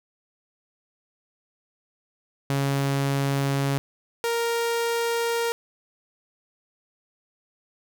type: tone pair in turn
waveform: sawtooth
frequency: 138.59 / 466.2 Hz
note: C#3 / A#4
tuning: 0 / 0 cents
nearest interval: octave + major sixth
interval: 2100 cents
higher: second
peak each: -18 / -19 dBFS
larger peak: first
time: 2.5-3.78 / 4.24-5.52 s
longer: neither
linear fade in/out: 0 ms
effects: none